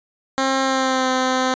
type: tone with pitch glide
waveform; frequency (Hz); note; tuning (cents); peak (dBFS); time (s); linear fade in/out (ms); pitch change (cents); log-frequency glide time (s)
10% pulse; 266.9 to 258.1; C4 to C4; +35 to -23; -9; 0.38-1.54; 0; -58; 0.62-1.1
effects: resampled to 16000 Hz